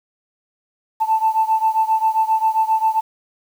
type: beating tone pair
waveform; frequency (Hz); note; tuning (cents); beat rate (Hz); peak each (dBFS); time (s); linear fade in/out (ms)
sine; 880 / 887.5; A5 / A5; 0 / +15; 7.5; -16 / -18; 1-3.01; 20
effects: tanh soft clip ceiling -7 dBFS + 7-bit